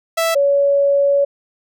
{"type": "tone pair in turn", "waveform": ["sawtooth", "sine"], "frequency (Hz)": [659.3, 562.7], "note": ["E5", "C#5"], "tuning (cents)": [0, 26], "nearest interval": "minor third", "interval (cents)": 274, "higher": "first", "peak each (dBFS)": -11, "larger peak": "neither", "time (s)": [[0.17, 0.35], [0.35, 1.25]], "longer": "second", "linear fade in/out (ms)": 10, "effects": []}